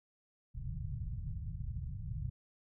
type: low-pass noise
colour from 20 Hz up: white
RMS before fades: -40 dBFS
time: 0.54-2.3 s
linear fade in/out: 10 ms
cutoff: 150 Hz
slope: 48 dB/octave
effects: none